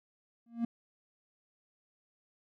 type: tone with exponential growth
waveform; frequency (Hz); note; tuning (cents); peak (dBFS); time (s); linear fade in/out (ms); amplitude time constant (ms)
triangle; 233.1; A#3; 0; -24; 0.46-0.65; 5; 40
effects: none